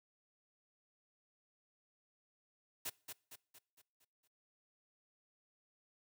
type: noise with echo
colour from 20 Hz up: white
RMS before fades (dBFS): -41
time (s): 2.85-2.9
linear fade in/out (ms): 10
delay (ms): 230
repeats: 6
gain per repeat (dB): -6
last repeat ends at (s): 4.28
effects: noise-tail reverb RT60 0.5 s tail -24 dB re dry + high-pass 80 Hz 12 dB/octave